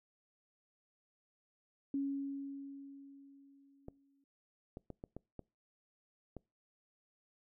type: tone with exponential decay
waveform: sine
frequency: 277.2 Hz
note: C#4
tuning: in tune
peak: -32 dBFS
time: 1.94-4.24 s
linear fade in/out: 2 ms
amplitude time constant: 500 ms
type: clicks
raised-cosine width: 2 ms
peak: -32 dBFS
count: 7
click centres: 3.884 / 4.771 / 4.903 / 5.039 / 5.166 / 5.393 / 6.367 s
effects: noise-tail reverb RT60 0.3 s tail -26 dB re dry